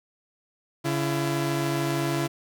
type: tone pair together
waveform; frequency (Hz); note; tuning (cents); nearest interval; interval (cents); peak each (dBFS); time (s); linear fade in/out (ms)
sawtooth; 141.18 / 336.3; C#3 / E4; +32 / +35; octave + minor third; 1503; -23; 0.84-2.28; 20
effects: none